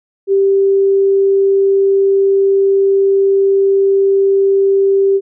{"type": "tone", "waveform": "sine", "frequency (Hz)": 392, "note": "G4", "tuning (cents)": 0, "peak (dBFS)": -8, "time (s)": [0.27, 5.21], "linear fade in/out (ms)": 50, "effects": []}